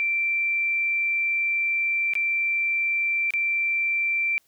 sine tone with dropouts, 2349 Hz, D7, in tune, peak -21 dBFS, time 0-4.38 s, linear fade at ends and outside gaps 0 ms, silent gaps 2.136-2.153 / 3.306-3.337 s, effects white hiss -65 dBFS RMS until 4.47 s

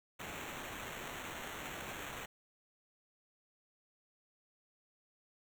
blue noise with sample-and-hold, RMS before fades -45 dBFS, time 0.19-2.26 s, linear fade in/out 10 ms, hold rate 4900 Hz, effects none

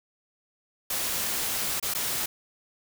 white noise with dropouts, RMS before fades -29 dBFS, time 0.9-2.26 s, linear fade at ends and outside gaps 5 ms, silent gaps 1.799-1.826 / 1.939-1.948 s, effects none

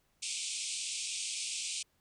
white band-pass noise, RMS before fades -38 dBFS, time 0.22-1.83 s, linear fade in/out 10 ms, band 2300 to 9200 Hz, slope 96 dB/octave, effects pink hiss -74 dBFS RMS until 2 s

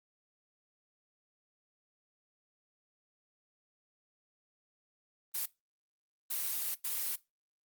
blue noise bursts at uneven times, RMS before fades -35 dBFS, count 3, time 5.34-5.46 / 6.3-6.75 / 6.84-7.16 s, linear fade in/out 10 ms, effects noise-tail reverb RT60 0.2 s tail -19 dB re dry + Opus 32 kbps

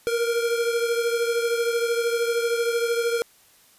square beating tone pair, 466.1 / 479.1 Hz, A#4 / A#4, 0 / +47 cents, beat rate 13 Hz, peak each -23 / -29 dBFS, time 0.07-3.22 s, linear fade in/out 0 ms, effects white hiss -56 dBFS RMS until 3.78 s + resampled to 32000 Hz

